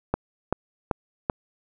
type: click train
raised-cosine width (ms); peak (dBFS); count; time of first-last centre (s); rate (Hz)
1; -8; 4; 0.14-1.298; 2.59
effects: none